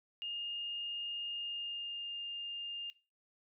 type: tone with pitch glide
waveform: sine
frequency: 2832 to 2812 Hz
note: F7 to F7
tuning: +23 to +11 cents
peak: -38 dBFS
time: 0.22-2.9 s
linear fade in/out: 0 ms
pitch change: -12 cents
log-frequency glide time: 1.26-2.19 s
effects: noise-tail reverb RT60 0.3 s tail -20 dB re dry